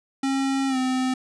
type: tone with pitch glide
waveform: square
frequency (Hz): 270.5 to 257.7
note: C#4 to C4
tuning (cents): -42 to -26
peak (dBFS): -22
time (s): 0.23-1.14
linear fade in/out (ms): 5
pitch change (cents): -84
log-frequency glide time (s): 0.68-0.77
effects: resampled to 22050 Hz